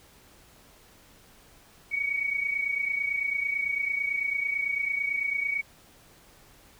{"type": "tone pair together", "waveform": "sine", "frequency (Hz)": [2242, 2271], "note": ["C#7", "C#7"], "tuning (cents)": [19, 41], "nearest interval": "unison", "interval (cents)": 22, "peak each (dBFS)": [-27, -32], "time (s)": [1.91, 5.62], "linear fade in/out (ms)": 20, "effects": ["pink hiss -56 dBFS RMS until 6.79 s"]}